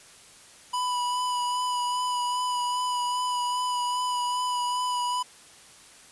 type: tone with vibrato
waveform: square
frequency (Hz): 987.8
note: B5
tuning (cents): 0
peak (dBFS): -26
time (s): 0.73-5.23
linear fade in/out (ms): 10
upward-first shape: sine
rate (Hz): 2.5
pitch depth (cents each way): 18
effects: white hiss -51 dBFS RMS until 6.11 s + resampled to 24000 Hz